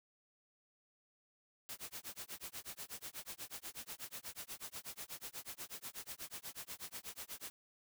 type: noise with tremolo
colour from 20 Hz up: white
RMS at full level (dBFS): -45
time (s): 1.69-7.5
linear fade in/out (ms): 0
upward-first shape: sine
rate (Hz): 8.2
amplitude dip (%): 100
effects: none